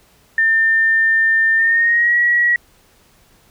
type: tone with pitch glide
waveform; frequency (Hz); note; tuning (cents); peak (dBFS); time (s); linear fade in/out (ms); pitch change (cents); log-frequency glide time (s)
sine; 1800 to 1918.1; A6 to A#6; +39 to +49; -11; 0.38-2.56; 2; +110; 1.56-2.17
effects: pink hiss -53 dBFS RMS until 3.5 s